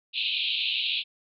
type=band-pass noise; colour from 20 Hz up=pink; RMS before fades=-28 dBFS; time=0.13-1.04 s; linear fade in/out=50 ms; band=2500 to 4100 Hz; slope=96 dB/octave; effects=none